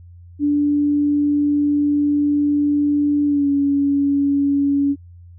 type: tone with pitch glide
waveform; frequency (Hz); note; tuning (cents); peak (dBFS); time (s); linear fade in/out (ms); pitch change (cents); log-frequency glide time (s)
sine; 291.2 to 281.8; D4 to C#4; -15 to +29; -14; 0.39-4.96; 50; -56; 3.26-3.48
effects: added 87 Hz sine -39 dBFS peak until 5.38 s